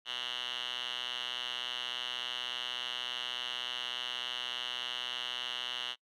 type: tone with band-pass filter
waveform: 5% pulse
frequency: 123.47 Hz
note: B2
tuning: in tune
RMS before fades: -38 dBFS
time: 0.05-5.96 s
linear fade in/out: 50 ms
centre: 2900 Hz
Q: 9.4
effects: noise-tail reverb RT60 0.1 s tail -25 dB re dry